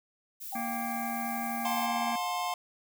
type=noise; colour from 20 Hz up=violet; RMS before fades=-41 dBFS; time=0.4-1.87 s; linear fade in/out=20 ms
type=tone with pitch glide; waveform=sine; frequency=784 to 796.3 Hz; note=G5 to G5; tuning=0 to +27 cents; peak=-35 dBFS; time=0.52-2.13 s; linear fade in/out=10 ms; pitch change=+27 cents; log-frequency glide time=0.66-1.96 s
type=harmonic tone; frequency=233.1 Hz; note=A#3; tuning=in tune; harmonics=1 / 3 / 5 / 7 / 9 / 10; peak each=-36 / -41 / -43 / -44 / -46 / -46 dBFS; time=0.55-2.16 s; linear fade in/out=5 ms
type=chord; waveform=square; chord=F major; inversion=none; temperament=equal with one note detuned; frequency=716 / 880 / 1046.5 Hz; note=F5 / A5 / C6; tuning=+43 / 0 / 0 cents; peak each=-34 / -38 / -35 dBFS; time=1.65-2.54 s; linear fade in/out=2 ms
effects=none